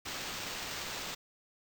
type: noise with sample-and-hold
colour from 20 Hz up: blue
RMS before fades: -40 dBFS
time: 0.05-1.15 s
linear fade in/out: 10 ms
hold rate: 11025 Hz
effects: none